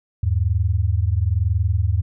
sine tone pair together, 80.8 / 101.8 Hz, E2 / G#2, -34 / -34 cents, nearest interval major third, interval 400 cents, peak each -19 dBFS, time 0.23-2.02 s, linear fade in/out 5 ms, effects none

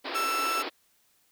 pink band-pass noise, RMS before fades -35 dBFS, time 0.04-0.7 s, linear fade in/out 20 ms, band 270 to 5000 Hz, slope 96 dB/octave
35% pulse tone, 1330 Hz, E6, 15 cents sharp, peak -25 dBFS, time 0.14-0.63 s, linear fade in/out 20 ms
effects white hiss -67 dBFS RMS until 1.31 s

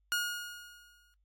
sawtooth tone with exponential decay, 1435 Hz, F6, 47 cents sharp, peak -24 dBFS, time 0.12-1.14 s, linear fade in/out 0 ms, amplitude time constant 220 ms, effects added 50 Hz sine -69 dBFS peak until 1.24 s + AAC 64 kbps

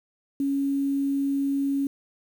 sine tone with quantisation, 277.2 Hz, C#4, in tune, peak -22 dBFS, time 0.4-1.87 s, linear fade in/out 2 ms, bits 8, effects none

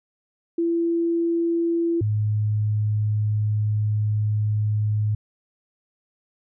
sine tone pair in turn, 336.8 / 106.09 Hz, E4 / G#2, +37 / +37 cents, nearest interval octave + minor sixth, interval 2000 cents, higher first, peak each -19 / -19 dBFS, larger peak neither, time 0.58-2.01 / 2.01-5.15 s, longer second, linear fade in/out 5 ms, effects none

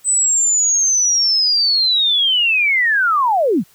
sine linear sweep, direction down, 8130 to 139.3 Hz, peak -12 dBFS, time 0.04-3.64 s, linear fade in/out 50 ms, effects white hiss -52 dBFS RMS until 3.74 s

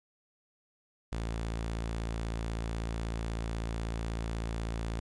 sawtooth tone, 56.2 Hz, A1, 37 cents sharp, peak -29 dBFS, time 1.12-5 s, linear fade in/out 5 ms, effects resampled to 22050 Hz + 11-bit

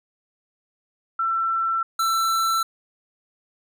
sine / square tone pair in turn, 1342 / 1336.4 Hz, E6 / E6, +31 / +23 cents, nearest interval unison, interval 8 cents, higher first, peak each -20 dBFS, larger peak neither, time 1.19-1.83 / 1.99-2.63 s, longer neither, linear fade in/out 5 ms, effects none

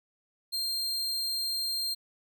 40% pulse tone, 4189 Hz, C8, 1 cent sharp, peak -28 dBFS, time 0.52-1.95 s, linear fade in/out 20 ms, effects none

